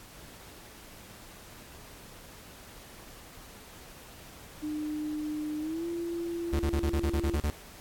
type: tone with pitch glide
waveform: sine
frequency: 303.1 to 340.2 Hz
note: D#4 to F4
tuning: -45 to -45 cents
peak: -31 dBFS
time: 4.62-7.37 s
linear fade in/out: 20 ms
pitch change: +200 cents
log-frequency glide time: 5.59-5.86 s
type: tone bursts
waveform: 45% pulse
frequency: 74.5 Hz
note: D2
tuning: 25 cents sharp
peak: -26 dBFS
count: 10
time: 6.53-7.5 s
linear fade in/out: 0 ms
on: 61 ms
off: 40 ms
effects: pink hiss -50 dBFS RMS until 7.8 s + AAC 64 kbps